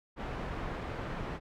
pink low-pass noise, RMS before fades -38 dBFS, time 0.16-1.4 s, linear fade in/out 50 ms, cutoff 1800 Hz, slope 12 dB/octave, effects none

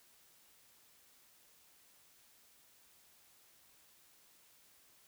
silence, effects white hiss -66 dBFS RMS until 5.07 s

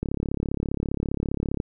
click train, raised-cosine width 3 ms, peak -13 dBFS, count 56, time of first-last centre 0.03-1.601 s, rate 35 Hz, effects none

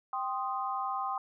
sine chord, C minor, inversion second, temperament equal, 784 / 1046.5 / 1244.5 Hz, G5 / C6 / Eb6, 0 / 0 / 0 cents, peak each -35 / -35 / -36 dBFS, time 0.13-1.18 s, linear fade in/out 2 ms, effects none

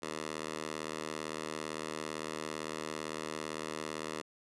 10% pulse tone with high-pass filter, 77.78 Hz, D#2, in tune, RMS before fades -40 dBFS, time 0.02-4.22 s, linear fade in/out 10 ms, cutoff 370 Hz, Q 0.6, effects resampled to 24000 Hz

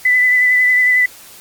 sine tone with vibrato, 1997 Hz, B6, 19 cents sharp, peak -9 dBFS, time 0.05-1.06 s, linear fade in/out 5 ms, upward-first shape sine, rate 11 Hz, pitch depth 18 cents each way, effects white hiss -39 dBFS RMS until 1.4 s + Opus 48 kbps

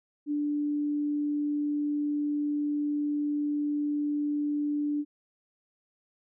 sine tone, 293.7 Hz, D4, in tune, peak -26 dBFS, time 0.26-5.05 s, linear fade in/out 50 ms, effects none

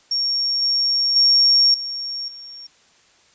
sine tone with level steps, 5530 Hz, F8, 18 cents flat, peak -18 / -16 / -11 / -25 / -35 dBFS, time 0.11-2.67 s, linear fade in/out 5 ms, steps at 0.62 / 1.16 / 1.74 / 2.28 s, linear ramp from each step 2 ms, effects white hiss -55 dBFS RMS until 3.34 s + resampled to 16000 Hz

